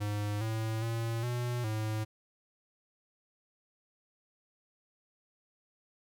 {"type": "tone with pitch steps", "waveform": "square", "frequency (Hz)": [103.8, 111, 114.8, 121.8, 108.6], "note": ["G#2", "A2", "A#2", "B2", "A2"], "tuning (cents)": [0, 16, -26, -24, -22], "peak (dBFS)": -32, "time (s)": [0, 2.05], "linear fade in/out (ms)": 20, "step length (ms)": 410, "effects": []}